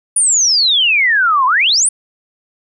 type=exponential two-way sweep; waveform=sine; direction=down then up; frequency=9800 to 987.8 to 9800 Hz; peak=-9 dBFS; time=0.16-1.89 s; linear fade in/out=5 ms; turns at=1.46 s; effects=none